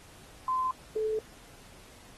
sine tone pair in turn, 1031 / 434.7 Hz, C6 / A4, -26 / -21 cents, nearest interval octave + minor third, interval 1495 cents, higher first, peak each -26 / -27 dBFS, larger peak first, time 0.48-0.71 / 0.96-1.19 s, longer neither, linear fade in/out 2 ms, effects pink hiss -54 dBFS RMS until 2.17 s + AAC 32 kbps

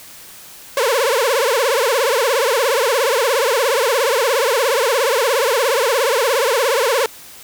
sawtooth tone with vibrato, 502 Hz, B4, 28 cents sharp, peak -10 dBFS, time 0.77-7.06 s, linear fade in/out 2 ms, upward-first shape triangle, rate 17 Hz, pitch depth 270 cents each way, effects white hiss -39 dBFS RMS until 7.43 s

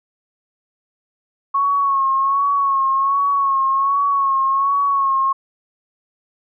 sine tone with vibrato, 1100 Hz, C#6, 14 cents flat, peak -14 dBFS, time 1.54-5.33 s, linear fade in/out 10 ms, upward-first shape sine, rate 1.3 Hz, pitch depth 41 cents each way, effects none

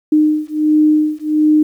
sine beating tone pair, 304.8 / 306.2 Hz, D#4 / D#4, -36 / -28 cents, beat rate 1.4 Hz, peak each -13 dBFS, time 0.12-1.63 s, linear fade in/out 5 ms, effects 8-bit

